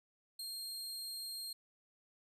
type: tone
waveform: sawtooth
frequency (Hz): 4211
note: C8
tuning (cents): +10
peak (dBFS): -39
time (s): 0.39-1.53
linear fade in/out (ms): 5
effects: resampled to 32000 Hz